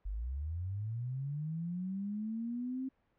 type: linear sweep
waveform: sine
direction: up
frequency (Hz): 45 to 266.3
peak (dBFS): -35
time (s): 0.05-2.89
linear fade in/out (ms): 10
effects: pink hiss -75 dBFS RMS until 3.18 s + low-pass 2000 Hz 12 dB/octave